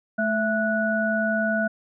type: tone cluster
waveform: sine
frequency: 217.4 / 663 / 1472 Hz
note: A3 / E5 / F#6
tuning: -21 / +10 / -9 cents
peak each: -25 dBFS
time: 0.18-1.68 s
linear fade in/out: 10 ms
effects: none